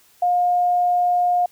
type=tone; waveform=sine; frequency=712 Hz; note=F5; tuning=33 cents sharp; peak=-15 dBFS; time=0.22-1.46 s; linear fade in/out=5 ms; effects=white hiss -55 dBFS RMS until 1.51 s